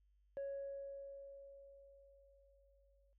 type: tone with exponential decay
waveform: sine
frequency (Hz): 554.4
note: C#5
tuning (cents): 0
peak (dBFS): -38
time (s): 0.37-3.13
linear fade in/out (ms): 0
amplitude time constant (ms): 600
effects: tanh soft clip ceiling -39 dBFS + added 50 Hz sine -70 dBFS peak until 3.18 s